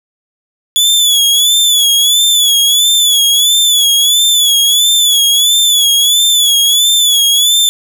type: tone with vibrato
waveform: sawtooth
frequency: 3423 Hz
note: A7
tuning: 48 cents flat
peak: -4 dBFS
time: 0.76-7.69 s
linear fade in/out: 0 ms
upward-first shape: sine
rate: 1.5 Hz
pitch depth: 76 cents each way
effects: none